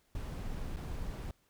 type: noise with dropouts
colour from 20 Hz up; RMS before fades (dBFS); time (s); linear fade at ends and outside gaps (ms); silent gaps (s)
brown; -39; 0.15-1.31; 2; 0.762-0.768
effects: pink hiss -72 dBFS RMS until 1.49 s